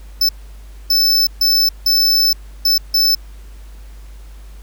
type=tone bursts at uneven times; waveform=square; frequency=5274 Hz; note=E8; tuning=in tune; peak=-11 dBFS; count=6; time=0.21-0.29 / 0.9-1.27 / 1.41-1.69 / 1.86-2.33 / 2.65-2.78 / 2.94-3.15 s; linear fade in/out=5 ms; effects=added 50 Hz sine -33 dBFS peak until 4.62 s + pink hiss -49 dBFS RMS until 4.62 s